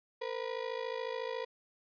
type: ring-modulated tone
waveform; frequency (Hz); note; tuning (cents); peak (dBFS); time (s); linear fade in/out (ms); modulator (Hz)
35% pulse; 484.2; B4; -34; -31; 0.21-1.45; 10; 27
effects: resampled to 11025 Hz